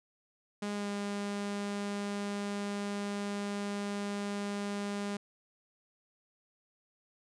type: tone with pitch glide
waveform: sawtooth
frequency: 205.3 to 202.8 Hz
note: G#3 to G#3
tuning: -20 to -41 cents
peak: -30 dBFS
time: 0.62-5.17 s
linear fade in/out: 5 ms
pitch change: -21 cents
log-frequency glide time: 0.74-0.88 s
effects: resampled to 22050 Hz